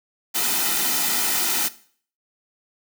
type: noise with comb filter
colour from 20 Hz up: white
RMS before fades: -22 dBFS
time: 0.34-1.69 s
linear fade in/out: 20 ms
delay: 1.8 ms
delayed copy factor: -0.65
effects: noise-tail reverb RT60 0.5 s tail -17 dB re dry + high-pass 200 Hz 12 dB/octave